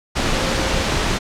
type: tone in noise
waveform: sine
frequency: 530 Hz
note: C5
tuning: 22 cents sharp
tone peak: -29 dBFS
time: 0.32-0.84 s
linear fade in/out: 20 ms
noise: pink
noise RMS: -19 dBFS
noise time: 0.15-1.19 s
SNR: -13 dB
effects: low-pass 6000 Hz 12 dB/octave